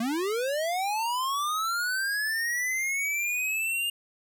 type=linear sweep; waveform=square; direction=up; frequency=217.9 to 2831 Hz; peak=-27 dBFS; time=0-3.9 s; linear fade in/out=5 ms; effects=none